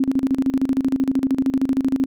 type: tone with tremolo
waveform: sine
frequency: 266.3 Hz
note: C4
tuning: 31 cents sharp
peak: -14 dBFS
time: 0-2.06 s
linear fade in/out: 5 ms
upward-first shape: square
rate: 13 Hz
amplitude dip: 80%
effects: none